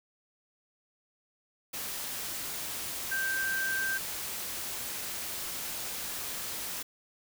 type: tone in noise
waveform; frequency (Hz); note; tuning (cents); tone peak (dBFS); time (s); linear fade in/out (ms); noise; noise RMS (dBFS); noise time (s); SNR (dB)
sine; 1568; G6; 0; -29; 3.11-3.98; 10; white; -37; 1.73-6.83; +5
effects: none